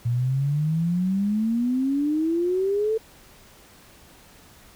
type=exponential sweep; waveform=sine; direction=up; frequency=116.54 to 449.3 Hz; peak=-20 dBFS; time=0.05-2.98 s; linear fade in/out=10 ms; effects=pink hiss -51 dBFS RMS until 4.75 s